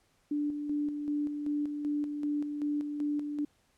sine tone with tremolo, 293.7 Hz, D4, in tune, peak -28 dBFS, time 0.31-3.45 s, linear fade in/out 5 ms, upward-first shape square, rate 2.6 Hz, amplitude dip 45%, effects pink hiss -70 dBFS RMS until 3.77 s + low-pass 11000 Hz 12 dB/octave

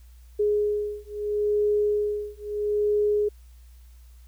sine beating tone pair, 416.4 / 417.16 Hz, G#4 / G#4, +5 / +8 cents, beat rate 0.76 Hz, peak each -25 dBFS, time 0.39-3.29 s, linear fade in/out 10 ms, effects added 60 Hz sine -46 dBFS peak until 4.27 s + white hiss -63 dBFS RMS until 4.27 s

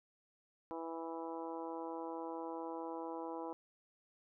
harmonic tone, 164.5 Hz, E3, 3 cents flat, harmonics 2 / 3 / 4 / 5 / 6 / 7 / 8, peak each -45 / -46 / -51 / -48 / -48 / -60 / -59 dBFS, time 0.71-3.53 s, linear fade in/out 0 ms, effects none

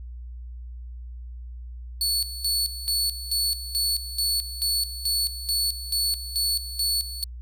sawtooth tone with tremolo, 4435 Hz, C#8, in tune, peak -19 dBFS, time 2.01-7.24 s, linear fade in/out 2 ms, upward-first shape square, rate 2.3 Hz, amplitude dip 75%, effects added 60 Hz sine -35 dBFS peak until 7.41 s

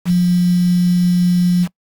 sine tone with quantisation, 177.7 Hz, F3, 30 cents sharp, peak -10 dBFS, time 0.05-1.68 s, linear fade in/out 50 ms, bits 5, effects noise-tail reverb RT60 0.1 s tail -23 dB re dry + Opus 48 kbps

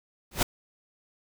pink noise with exponential growth, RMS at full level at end -17 dBFS, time 0.31-0.43 s, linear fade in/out 5 ms, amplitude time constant 25 ms, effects none

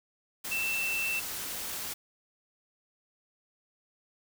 sine tone in noise, 2671 Hz, E7, 22 cents sharp, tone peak -29 dBFS, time 0.51-1.2 s, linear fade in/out 10 ms, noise white, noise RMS -37 dBFS, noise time 0.44-1.94 s, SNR +5 dB, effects none

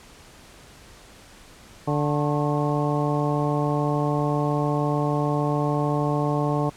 harmonic tone with a mistuned harmonic, 146.83 Hz, D3, in tune, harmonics 1 / 2 / 3 / 4 / 5 / 6 / 7, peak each -24 / -27 / -29 / -30 / -31 / -32 / -32 dBFS, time 1.87-6.7 s, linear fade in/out 10 ms, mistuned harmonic 7, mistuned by +89 cents, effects pink hiss -48 dBFS RMS until 6.76 s + low-pass 10000 Hz 12 dB/octave

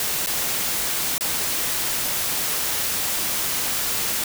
white noise with dropouts, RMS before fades -24 dBFS, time 0-4.24 s, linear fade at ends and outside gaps 2 ms, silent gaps 0.262-0.27 / 1.181-1.208 s, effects none

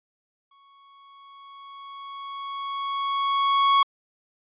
45% pulse tone with exponential growth, 1108.7 Hz, C#6, in tune, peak -15 dBFS, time 0.51-3.83 s, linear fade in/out 5 ms, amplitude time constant 720 ms, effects resampled to 8000 Hz

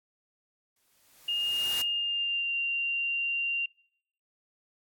white noise with exponential growth, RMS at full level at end -34 dBFS, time 0.76-1.82 s, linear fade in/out 5 ms, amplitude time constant 230 ms
sine tone with pitch glide, 2834 to 2772 Hz, F7 to F7, +25 to -14 cents, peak -27 dBFS, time 1.28-3.66 s, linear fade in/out 5 ms, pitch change -39 cents, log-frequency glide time 1.83-2.55 s
effects noise-tail reverb RT60 0.7 s tail -25 dB re dry + AAC 64 kbps

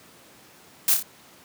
blue noise with echo, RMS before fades -19 dBFS, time 0.88-0.94 s, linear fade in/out 2 ms, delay 29 ms, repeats 3, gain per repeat -5 dB, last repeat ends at 1.027 s, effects pink hiss -51 dBFS RMS until 1.44 s + high-pass 150 Hz 12 dB/octave

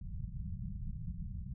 pink low-pass noise, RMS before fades -41 dBFS, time 0.01-1.54 s, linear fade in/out 5 ms, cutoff 200 Hz, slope 96 dB/octave, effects none

